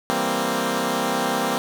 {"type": "chord", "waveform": "10% pulse", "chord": "C dominant seventh", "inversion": "first", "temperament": "equal", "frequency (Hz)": [164.81, 196, 233.1, 261.6], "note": ["E3", "G3", "Bb3", "C4"], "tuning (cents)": [0, 0, 0, 0], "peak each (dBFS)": [-23, -20, -17, -17], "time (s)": [0.1, 1.58], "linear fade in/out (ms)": 0, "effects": []}